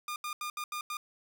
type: tone bursts at uneven times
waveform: sawtooth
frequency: 1211 Hz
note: D#6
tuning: 47 cents flat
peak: -31 dBFS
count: 6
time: 0.08-0.16 / 0.24-0.33 / 0.41-0.5 / 0.57-0.64 / 0.72-0.81 / 0.9-0.97 s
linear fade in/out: 2 ms
effects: none